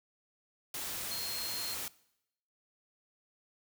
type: tone in noise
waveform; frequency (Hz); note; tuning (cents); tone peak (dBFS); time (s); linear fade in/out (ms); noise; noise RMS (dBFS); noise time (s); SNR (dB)
sine; 4230; C8; +18; -38; 1.11-1.74; 2; white; -39; 0.74-1.88; -2
effects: noise-tail reverb RT60 0.8 s tail -21 dB re dry